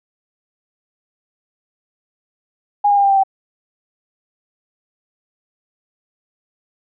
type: tone with pitch steps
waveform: sine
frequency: 821 / 811.6 / 802.2 / 793 / 783.9 / 774.9 Hz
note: G#5 / G#5 / G5 / G5 / G5 / G5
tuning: -20 / -40 / +40 / +20 / 0 / -20 cents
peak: -10 dBFS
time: 2.84-3.236 s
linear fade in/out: 10 ms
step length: 66 ms
effects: none